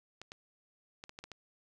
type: clicks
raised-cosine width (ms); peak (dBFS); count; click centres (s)
0.2; -28; 7; 0.216 / 0.319 / 1.039 / 1.094 / 1.189 / 1.24 / 1.317
effects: none